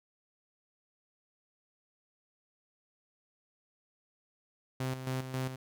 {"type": "tone with tremolo", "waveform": "sawtooth", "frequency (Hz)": 130.1, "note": "C3", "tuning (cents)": -9, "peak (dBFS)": -28, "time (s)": [4.8, 5.56], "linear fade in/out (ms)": 5, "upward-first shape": "square", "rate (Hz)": 3.7, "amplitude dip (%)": 60, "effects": []}